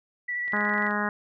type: tone with vibrato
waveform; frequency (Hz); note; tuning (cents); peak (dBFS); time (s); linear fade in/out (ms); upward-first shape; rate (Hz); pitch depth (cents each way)
sine; 1953; B6; -20; -27; 0.28-0.89; 10; sine; 13; 15
type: click train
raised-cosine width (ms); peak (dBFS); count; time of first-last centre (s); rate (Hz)
0.3; -31; 11; 0.48-0.909; 23.3
type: harmonic tone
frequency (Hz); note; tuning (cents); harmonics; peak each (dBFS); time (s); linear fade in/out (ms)
207.7; G#3; 0; 1 / 2 / 3 / 4 / 5 / 6 / 7 / 8 / 9; -30 / -36 / -36 / -34 / -33 / -34 / -33 / -32 / -34; 0.53-1.09; 2
effects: none